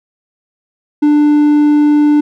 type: tone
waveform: triangle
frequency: 296.2 Hz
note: D4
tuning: 15 cents sharp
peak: -4 dBFS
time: 1.02-2.21 s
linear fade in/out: 10 ms
effects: none